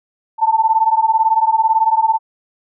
sine beating tone pair, 880 / 898 Hz, A5 / A5, 0 / +35 cents, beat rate 18 Hz, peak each -14 dBFS, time 0.38-2.19 s, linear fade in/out 50 ms, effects none

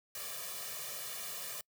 white noise with comb filter, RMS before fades -42 dBFS, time 0.15-1.61 s, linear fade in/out 2 ms, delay 1.7 ms, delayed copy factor +0.9, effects noise-tail reverb RT60 0.1 s tail -26 dB re dry + high-pass 150 Hz 12 dB/octave

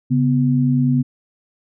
sine tone pair together, 138.59 / 248.8 Hz, C#3 / B3, 0 / +13 cents, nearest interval minor seventh, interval 1013 cents, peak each -16 dBFS, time 0.1-1.03 s, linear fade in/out 20 ms, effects none

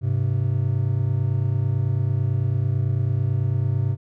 triangle tone pair together, 101.78 / 130.81 Hz, G#2 / C3, -34 / 0 cents, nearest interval major third, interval 434 cents, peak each -20 dBFS, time 0.01-3.97 s, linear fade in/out 50 ms, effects none

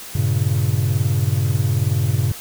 triangle chord, G diminished, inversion none, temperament equal, 98 / 116.54 / 138.59 Hz, G2 / Bb2 / Db3, 0 / 0 / 0 cents, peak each -18 / -18 / -19 dBFS, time 0.15-2.32 s, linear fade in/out 5 ms, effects white hiss -35 dBFS RMS until 2.4 s

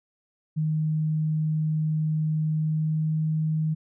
sine tone with pitch glide, 155.56 to 156.64 Hz, D#3 to D#3, 0 to +12 cents, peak -22 dBFS, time 0.56-3.75 s, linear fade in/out 20 ms, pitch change +12 cents, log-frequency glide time 2.54-3.17 s, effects none

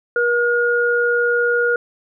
sine tone pair together, 477.9 / 1432 Hz, A#4 / F6, +43 / +43 cents, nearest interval octave + perfect fifth, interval 1900 cents, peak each -17 dBFS, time 0.16-1.76 s, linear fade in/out 2 ms, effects none

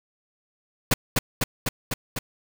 pink noise with echo, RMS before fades -19 dBFS, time 0.91-0.94 s, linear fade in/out 5 ms, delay 250 ms, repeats 5, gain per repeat -2 dB, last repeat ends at 2.19 s, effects none

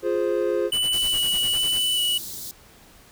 triangle chord, F minor, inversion none, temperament equal, 349.2 / 415.3 / 523.3 Hz, F4 / Ab4 / C5, 0 / 0 / 0 cents, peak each -23 dBFS, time 0.02-0.71 s, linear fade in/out 50 ms
square tone with vibrato, 2960 Hz, F#7, in tune, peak -21 dBFS, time 0.72-2.18 s, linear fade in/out 5 ms, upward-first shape square, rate 1.2 Hz, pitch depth 12 cents each way
pink noise with tremolo, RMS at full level -36 dBFS, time 0.73-1.79 s, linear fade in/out 0 ms, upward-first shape sine, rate 10 Hz, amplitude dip 95%
white band-stop noise, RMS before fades -35 dBFS, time 0.93-2.51 s, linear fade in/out 0 ms, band 390 to 3600 Hz, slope 48 dB/octave
effects pink hiss -51 dBFS RMS until 3.11 s

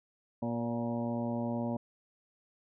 harmonic tone with a mistuned harmonic, 118.5 Hz, A#2, 29 cents sharp, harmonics 1 / 2 / 3 / 4 / 5 / 6 / 7 / 8, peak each -39 / -33 / -44 / -46 / -39 / -46 / -46 / -46 dBFS, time 0.42-1.77 s, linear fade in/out 5 ms, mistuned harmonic 5, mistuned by -32 cents, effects none

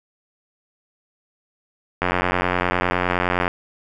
click train, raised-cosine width 0.5 ms, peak -4 dBFS, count 132, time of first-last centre 2.02-3.479 s, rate 89.8 Hz, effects none

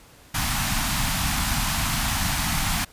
pink band-stop noise, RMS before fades -24 dBFS, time 0.34-2.85 s, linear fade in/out 10 ms, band 270 to 710 Hz, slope 48 dB/octave, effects pink hiss -51 dBFS RMS until 2.92 s + resampled to 32000 Hz

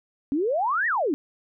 sine exponential two-way sweep, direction up then down, 264.1 to 1953 to 264.1 Hz, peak -21 dBFS, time 0.32-1.14 s, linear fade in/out 0 ms, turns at 0.87 s, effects none

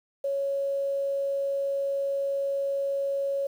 sine tone with quantisation, 554.4 Hz, C#5, in tune, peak -25 dBFS, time 0.24-3.47 s, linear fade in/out 5 ms, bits 9, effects none

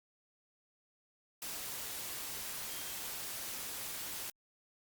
sine tone in noise, 3192 Hz, G7, 31 cents sharp, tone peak -53 dBFS, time 2.69-2.94 s, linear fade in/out 2 ms, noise white, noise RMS -42 dBFS, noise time 1.42-4.3 s, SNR -14 dB, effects Opus 48 kbps

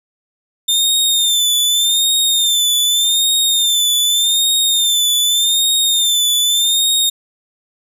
sawtooth tone with vibrato, 3599 Hz, A7, 38 cents sharp, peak -9 dBFS, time 0.68-7.1 s, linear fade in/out 10 ms, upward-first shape sine, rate 0.84 Hz, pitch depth 63 cents each way, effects none

